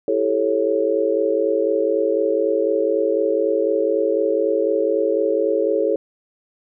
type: chord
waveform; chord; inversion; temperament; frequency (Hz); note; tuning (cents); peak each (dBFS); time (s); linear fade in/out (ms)
sine; A dominant seventh; second; just; 330 / 396 / 440 / 550; E4 / G4 / A4 / C#5; +2 / +18 / 0 / -14; -24 / -23 / -20 / -21; 0.08-5.96; 2
effects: none